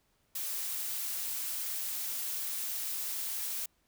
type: noise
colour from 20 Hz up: blue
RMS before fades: -36 dBFS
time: 0.35-3.66 s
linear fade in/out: 5 ms
effects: pink hiss -73 dBFS RMS until 3.87 s